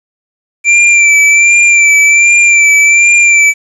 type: tone with vibrato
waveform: square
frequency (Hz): 2349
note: D7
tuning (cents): 0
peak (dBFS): -4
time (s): 0.64-3.54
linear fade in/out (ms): 50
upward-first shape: sine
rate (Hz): 1.3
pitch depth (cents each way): 34
effects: resampled to 24000 Hz + 7-bit